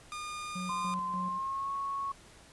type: tone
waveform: sawtooth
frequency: 1215 Hz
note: D#6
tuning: 42 cents flat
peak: -34 dBFS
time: 0.12-0.94 s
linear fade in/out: 0 ms
type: tone with tremolo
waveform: triangle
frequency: 183.1 Hz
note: F#3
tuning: 18 cents flat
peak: -34 dBFS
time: 0.55-1.39 s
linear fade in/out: 10 ms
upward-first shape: square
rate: 3.4 Hz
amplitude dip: 65%
type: tone with pitch glide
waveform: sine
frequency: 1036 to 1104 Hz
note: C6 to C#6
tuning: -17 to -7 cents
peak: -32 dBFS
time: 0.69-2.12 s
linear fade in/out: 5 ms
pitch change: +110 cents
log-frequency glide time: 1.09-1.72 s
effects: pink hiss -56 dBFS RMS until 2.52 s + resampled to 24000 Hz